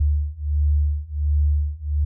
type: beating tone pair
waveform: sine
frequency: 73.1 / 74.5 Hz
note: D2 / D2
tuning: -7 / +25 cents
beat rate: 1.4 Hz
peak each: -21 / -20 dBFS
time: 0-2.05 s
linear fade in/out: 10 ms
effects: none